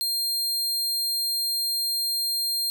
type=tone; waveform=sawtooth; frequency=4200 Hz; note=C8; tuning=6 cents sharp; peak=-21 dBFS; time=0.01-2.7 s; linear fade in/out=0 ms; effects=none

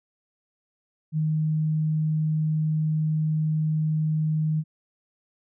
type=tone; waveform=sine; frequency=155.56 Hz; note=D#3; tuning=in tune; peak=-21 dBFS; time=1.12-4.64 s; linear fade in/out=50 ms; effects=none

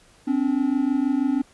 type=tone pair together; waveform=triangle; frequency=260 / 286.3 Hz; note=C4 / D4; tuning=-11 / -44 cents; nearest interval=major second; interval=167 cents; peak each=-20 dBFS; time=0.27-1.42 s; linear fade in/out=10 ms; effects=pink hiss -55 dBFS RMS until 1.53 s + resampled to 24000 Hz

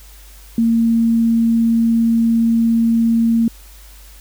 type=tone; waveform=sine; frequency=229.3 Hz; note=A#3; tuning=28 cents flat; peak=-11 dBFS; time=0.58-3.48 s; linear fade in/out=2 ms; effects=added 50 Hz sine -39 dBFS peak until 4.2 s + white hiss -45 dBFS RMS until 4.2 s

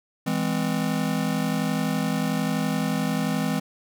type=chord; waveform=square; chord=E augmented; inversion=none; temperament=just; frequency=164.81 / 206 / 257.5 Hz; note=E3 / G#3 / B#3; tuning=0 / -14 / -28 cents; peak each=-28 dBFS; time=0.26-3.6 s; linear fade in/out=10 ms; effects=none

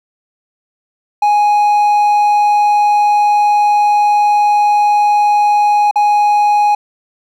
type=tone with dropouts; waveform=triangle; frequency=830.6 Hz; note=G#5; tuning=in tune; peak=-6 dBFS; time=1.22-6.75 s; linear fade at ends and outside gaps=5 ms; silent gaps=5.912-5.957 s; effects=none

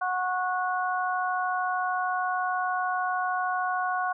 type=harmonic tone; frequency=366.6 Hz; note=F#4; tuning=16 cents flat; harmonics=2 / 3 / 4; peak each=-28 / -30 / -31 dBFS; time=0.01-4.13 s; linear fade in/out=10 ms; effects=none

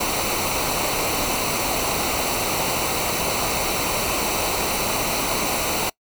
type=noise with comb filter; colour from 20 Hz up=pink; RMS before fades=-23 dBFS; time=0-5.9 s; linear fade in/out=10 ms; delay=0.59 ms; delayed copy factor=-0.65; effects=noise-tail reverb RT60 0.1 s tail -24 dB re dry

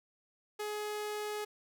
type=tone; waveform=sawtooth; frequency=420.5 Hz; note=G#4; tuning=22 cents sharp; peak=-32 dBFS; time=0.59-1.45 s; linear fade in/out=10 ms; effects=none

